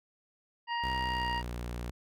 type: harmonic tone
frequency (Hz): 942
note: A#5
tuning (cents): +18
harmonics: 1 / 2 / 3 / 5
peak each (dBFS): -32 / -37 / -40 / -47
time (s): 0.67-1.43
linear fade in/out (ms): 50
type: tone with pitch glide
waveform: sawtooth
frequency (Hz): 64.2 to 59.9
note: C2 to A#1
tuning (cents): -32 to +48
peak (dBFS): -32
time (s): 0.83-1.91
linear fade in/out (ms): 10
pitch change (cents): -120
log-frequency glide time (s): 0.95-1.51
effects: none